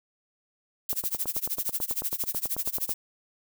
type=noise with tremolo; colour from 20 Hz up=violet; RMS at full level=-27 dBFS; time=0.89-2.94 s; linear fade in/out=2 ms; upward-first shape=sine; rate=13 Hz; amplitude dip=95%
type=click train; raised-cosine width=1 ms; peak=-23 dBFS; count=19; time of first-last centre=0.93-2.893 s; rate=9.17 Hz
effects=none